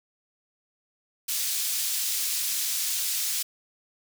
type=high-pass noise; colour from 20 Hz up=pink; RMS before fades=-28 dBFS; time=1.28-3.43 s; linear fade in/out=10 ms; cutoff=4600 Hz; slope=12 dB/octave; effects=none